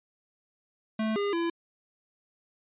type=tone with pitch steps; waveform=square; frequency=218.8 / 405.6 / 336.9 Hz; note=A3 / G#4 / E4; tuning=-9 / -41 / +38 cents; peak=-27 dBFS; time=0.99-1.5 s; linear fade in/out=5 ms; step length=170 ms; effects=resampled to 8000 Hz